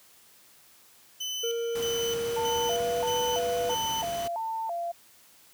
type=tone with tremolo; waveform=30% pulse; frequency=3020 Hz; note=F#7; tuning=35 cents sharp; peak=-28 dBFS; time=1.2-4.28 s; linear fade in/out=10 ms; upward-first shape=square; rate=1.6 Hz; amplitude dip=70%
type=tone with pitch glide; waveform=triangle; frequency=466.2 to 489.4 Hz; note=A#4 to B4; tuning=0 to -16 cents; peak=-26 dBFS; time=1.43-3.75 s; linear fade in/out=10 ms; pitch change=+84 cents; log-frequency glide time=2.18-3.18 s
type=noise; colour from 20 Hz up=pink; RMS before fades=-39 dBFS; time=1.75-4.28 s; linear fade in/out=5 ms
type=tone with vibrato; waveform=sine; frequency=784 Hz; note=G5; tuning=in tune; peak=-29 dBFS; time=2.36-4.92 s; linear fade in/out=10 ms; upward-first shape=square; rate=1.5 Hz; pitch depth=230 cents each way
effects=white hiss -57 dBFS RMS until 5.53 s + high-pass 80 Hz 12 dB/octave